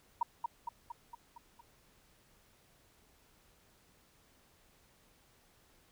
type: tone with echo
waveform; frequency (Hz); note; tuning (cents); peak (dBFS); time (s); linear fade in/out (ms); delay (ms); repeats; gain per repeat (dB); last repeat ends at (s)
sine; 942; A#5; +18; -27; 0.21-0.23; 5; 230; 6; -4; 1.61
effects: pink hiss -67 dBFS RMS until 5.91 s